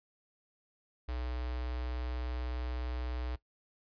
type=tone with notch filter; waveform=square; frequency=61.74 Hz; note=B1; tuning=in tune; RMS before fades=-37 dBFS; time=1.08-3.36 s; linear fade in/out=10 ms; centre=190 Hz; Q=1.7; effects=noise-tail reverb RT60 0.1 s tail -17 dB re dry + resampled to 11025 Hz